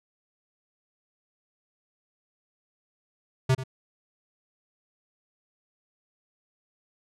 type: tone with echo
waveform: square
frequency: 130.81 Hz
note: C3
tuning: in tune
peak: -19 dBFS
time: 3.49-3.55 s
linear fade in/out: 10 ms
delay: 88 ms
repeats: 1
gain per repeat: -13 dB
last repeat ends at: 3.638 s
effects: low-pass 9000 Hz 12 dB/octave